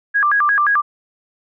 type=tone with vibrato; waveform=sine; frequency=1396.9 Hz; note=F6; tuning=in tune; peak=-12 dBFS; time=0.14-0.82 s; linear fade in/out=20 ms; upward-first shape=square; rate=5.7 Hz; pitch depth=290 cents each way; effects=none